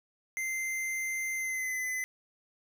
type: tone with pitch glide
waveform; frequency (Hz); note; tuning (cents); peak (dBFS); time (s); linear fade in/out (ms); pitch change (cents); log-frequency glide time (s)
square; 2081 to 2024; C7 to B6; -10 to +42; -32; 0.37-2.04; 0; -48; 1.35-1.77
effects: none